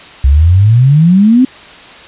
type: exponential sweep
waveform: sine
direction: up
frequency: 64.3 to 266.3 Hz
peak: -3 dBFS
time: 0.24-1.45 s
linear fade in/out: 5 ms
effects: white hiss -33 dBFS RMS until 2.07 s + resampled to 8000 Hz